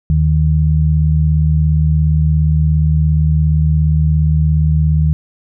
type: tone pair together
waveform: sine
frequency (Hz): 77.2 / 154.4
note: D#2 / D#3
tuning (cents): -13 / -13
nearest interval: octave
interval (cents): 1200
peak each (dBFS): -12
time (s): 0.1-5.13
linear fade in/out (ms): 0
effects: none